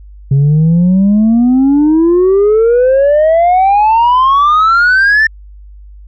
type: exponential sweep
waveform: sine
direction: up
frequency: 134.6 to 1800 Hz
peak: -3 dBFS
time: 0.31-5.27 s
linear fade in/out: 5 ms
effects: tanh soft clip ceiling -4 dBFS + added 50 Hz sine -31 dBFS peak until 6.07 s